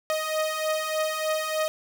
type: beating tone pair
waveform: sawtooth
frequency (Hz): 622.3 / 625.6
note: D#5 / D#5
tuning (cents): 0 / +9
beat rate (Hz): 3.3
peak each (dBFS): -26 / -23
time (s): 0.1-1.68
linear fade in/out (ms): 0
effects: none